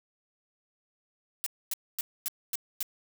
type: noise bursts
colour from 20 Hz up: blue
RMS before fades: -31 dBFS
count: 6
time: 1.44-2.828 s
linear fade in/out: 0 ms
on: 23 ms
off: 250 ms
effects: none